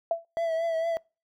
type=tone with exponential decay; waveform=sine; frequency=669 Hz; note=E5; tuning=25 cents sharp; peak=-19 dBFS; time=0.11-0.25 s; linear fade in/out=2 ms; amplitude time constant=30 ms
type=tone with vibrato; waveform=triangle; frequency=659.3 Hz; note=E5; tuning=in tune; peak=-23 dBFS; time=0.37-0.97 s; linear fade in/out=0 ms; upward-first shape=triangle; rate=4.4 Hz; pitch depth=43 cents each way
effects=noise-tail reverb RT60 0.3 s tail -26 dB re dry